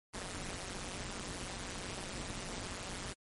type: noise with amplitude modulation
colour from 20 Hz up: pink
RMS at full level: -38 dBFS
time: 0.13-3.14 s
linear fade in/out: 20 ms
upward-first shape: sine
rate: 185 Hz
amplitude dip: 100%
effects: MP3 48 kbps